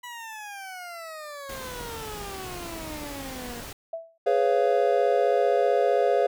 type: exponential sweep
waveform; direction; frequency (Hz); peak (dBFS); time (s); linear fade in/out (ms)
20% pulse; down; 987.8 to 232.8; -32; 0.03-3.61; 10
type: noise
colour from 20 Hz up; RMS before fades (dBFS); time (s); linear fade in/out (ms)
pink; -39; 1.49-3.73; 5
type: tone with exponential decay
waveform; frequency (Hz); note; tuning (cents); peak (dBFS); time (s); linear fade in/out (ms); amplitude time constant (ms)
sine; 659.3; E5; 0; -27; 3.93-4.18; 5; 53
type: chord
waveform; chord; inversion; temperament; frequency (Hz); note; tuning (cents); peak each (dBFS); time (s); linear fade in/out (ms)
triangle; C# dominant seventh; second; just; 415.8 / 498.9 / 554.4 / 693; G#4 / B4 / C#5 / E#5; +2 / +17 / 0 / -14; -23; 4.26-6.27; 10
effects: none